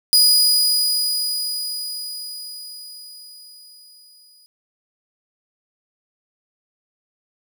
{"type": "tone with exponential decay", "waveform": "sawtooth", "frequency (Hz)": 4928, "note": "D#8", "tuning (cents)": -17, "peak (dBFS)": -7, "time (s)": [0.13, 4.46], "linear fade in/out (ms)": 0, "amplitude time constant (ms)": 940, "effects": []}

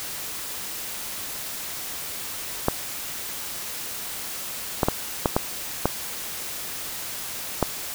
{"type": "clicks", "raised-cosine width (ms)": 1, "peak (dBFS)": -4, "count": 7, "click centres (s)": [2.684, 4.832, 4.885, 5.258, 5.365, 5.856, 7.627], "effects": ["white hiss -33 dBFS RMS until 7.94 s"]}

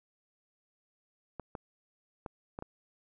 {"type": "clicks", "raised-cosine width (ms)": 1, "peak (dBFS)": -25, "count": 5, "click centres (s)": [1.397, 1.552, 2.262, 2.589, 2.624], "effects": []}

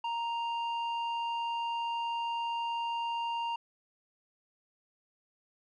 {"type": "tone with low-pass filter", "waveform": "square", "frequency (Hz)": 932.3, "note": "A#5", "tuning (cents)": 0, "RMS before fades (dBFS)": -34, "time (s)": [0.04, 3.56], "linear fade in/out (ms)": 5, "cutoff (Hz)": 2300, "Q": 1.8, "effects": []}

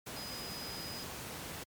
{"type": "tone in noise", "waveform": "sine", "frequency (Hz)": 4978, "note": "D#8", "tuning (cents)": 0, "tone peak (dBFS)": -44, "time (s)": [0.16, 1.04], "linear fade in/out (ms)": 10, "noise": "pink", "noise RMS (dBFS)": -43, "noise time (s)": [0.06, 1.64], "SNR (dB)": -4, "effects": ["high-pass 80 Hz 12 dB/octave", "MP3 96 kbps"]}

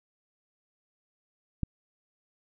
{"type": "click", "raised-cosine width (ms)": 5, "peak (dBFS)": -16, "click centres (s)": 1.633, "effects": []}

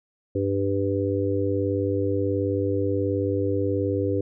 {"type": "harmonic tone", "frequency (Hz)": 98.6, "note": "G2", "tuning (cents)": 11, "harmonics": [1, 3, 4, 5], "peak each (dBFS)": [-27, -27, -27, -27], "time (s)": [0.35, 4.21], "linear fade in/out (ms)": 5, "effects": []}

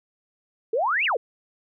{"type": "exponential two-way sweep", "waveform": "sine", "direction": "up then down", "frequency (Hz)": [416.9, 2951, 416.9], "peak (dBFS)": -20, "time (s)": [0.73, 1.17], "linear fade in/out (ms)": 5, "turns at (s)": 1.05, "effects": []}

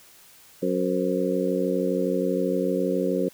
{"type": "harmonic tone with a mistuned harmonic", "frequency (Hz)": 92.5, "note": "F#2", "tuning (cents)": 0, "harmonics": [2, 3, 4, 5, 6], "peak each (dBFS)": [-28, -28, -28, -28, -28], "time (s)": [0.62, 3.29], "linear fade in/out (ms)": 10, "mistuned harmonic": 6, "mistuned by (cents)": -82, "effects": ["white hiss -52 dBFS RMS until 3.33 s"]}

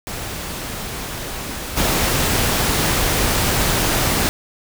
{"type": "noise with level steps", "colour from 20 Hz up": "pink", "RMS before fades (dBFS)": [-28, -18], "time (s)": [0.07, 4.29], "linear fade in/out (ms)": 0, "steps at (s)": 1.76, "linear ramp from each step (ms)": 20, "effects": []}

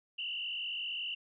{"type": "tone with frequency modulation", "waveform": "sine", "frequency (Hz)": 2873, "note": "F7", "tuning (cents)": 48, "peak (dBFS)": -35, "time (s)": [0.18, 1.15], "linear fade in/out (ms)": 10, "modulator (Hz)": 45.2, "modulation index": 3.1, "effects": []}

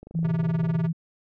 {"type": "click train", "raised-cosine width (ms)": 2, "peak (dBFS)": -29, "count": 19, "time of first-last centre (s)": [0.03, 0.753], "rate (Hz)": 24.9}
{"type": "tone", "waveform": "sine", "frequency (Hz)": 164.81, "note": "E3", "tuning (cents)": 0, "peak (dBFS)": -22, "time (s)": [0.14, 0.93], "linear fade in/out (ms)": 20}
{"type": "tone with tremolo", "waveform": "square", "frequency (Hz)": 131, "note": "C3", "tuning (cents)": 2, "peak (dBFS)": -26, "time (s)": [0.24, 0.89], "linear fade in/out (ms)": 10, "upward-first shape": "sine", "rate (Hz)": 20, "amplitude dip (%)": 100}
{"effects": ["low-pass 2000 Hz 12 dB/octave"]}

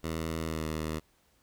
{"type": "tone with pitch glide", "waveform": "10% pulse", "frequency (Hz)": [80.9, 78.46], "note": ["E2", "D#2"], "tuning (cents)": [-32, 15], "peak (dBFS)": -24, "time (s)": [0.03, 1], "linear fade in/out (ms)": 20, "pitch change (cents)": -53, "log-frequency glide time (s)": [0.43, 0.66], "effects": ["pink hiss -68 dBFS RMS until 1.42 s"]}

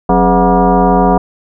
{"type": "tone with frequency modulation", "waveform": "sine", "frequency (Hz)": 272.6, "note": "C#4", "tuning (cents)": -29, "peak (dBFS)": -6, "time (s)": [0.09, 1.18], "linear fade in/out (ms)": 5, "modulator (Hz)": 229, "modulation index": 3.2, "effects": []}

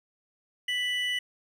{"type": "tone pair together", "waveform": "triangle", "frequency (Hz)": [1976.2, 2961], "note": ["B6", "F#7"], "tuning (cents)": [1, 1], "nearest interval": "perfect fifth", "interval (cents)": 700, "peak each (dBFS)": -28, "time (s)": [0.68, 1.19], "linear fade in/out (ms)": 5, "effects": []}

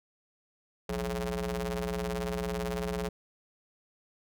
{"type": "ring-modulated tone", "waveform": "sawtooth", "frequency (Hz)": 123.6, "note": "B2", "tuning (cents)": 2, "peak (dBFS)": -24, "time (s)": [0.89, 3.09], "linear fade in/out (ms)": 5, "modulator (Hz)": 300, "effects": []}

